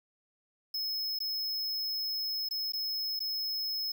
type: tone with dropouts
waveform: square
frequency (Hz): 5180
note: E8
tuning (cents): -31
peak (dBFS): -32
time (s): 0.74-3.92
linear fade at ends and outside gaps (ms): 5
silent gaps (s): 1.189-1.202 / 2.488-2.509 / 2.722-2.734 / 3.193-3.203
effects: 10-bit